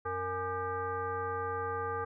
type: tone with frequency modulation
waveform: sine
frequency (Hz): 830.6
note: G#5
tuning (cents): 0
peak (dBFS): -32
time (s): 0.05-2.05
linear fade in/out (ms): 10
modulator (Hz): 369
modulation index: 1.7
effects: none